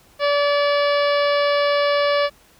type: harmonic tone with a mistuned harmonic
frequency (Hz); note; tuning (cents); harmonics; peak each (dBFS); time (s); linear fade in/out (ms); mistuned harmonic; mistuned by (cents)
576; D5; -34; 1 / 2 / 3 / 4 / 5 / 6 / 7 / 8 / 9; -17 / -23 / -27 / -29 / -31 / -33 / -34 / -35 / -36; 0.19-2.3; 50; 7; +22
effects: pink hiss -53 dBFS RMS until 2.59 s